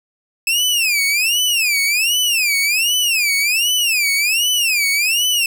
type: tone with vibrato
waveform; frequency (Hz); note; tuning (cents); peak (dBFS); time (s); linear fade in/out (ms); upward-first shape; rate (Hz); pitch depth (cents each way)
sawtooth; 2582; E7; -37; -11; 0.47-5.46; 2; sine; 1.3; 260
effects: none